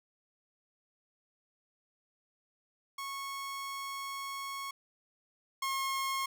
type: tone pair in turn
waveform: sawtooth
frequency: 1100 / 1079.2 Hz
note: C#6 / C#6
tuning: -14 / -47 cents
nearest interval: unison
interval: 33 cents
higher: first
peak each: -34 / -28 dBFS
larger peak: second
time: 2.98-4.71 / 5.62-6.26 s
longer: first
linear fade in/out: 5 ms
effects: none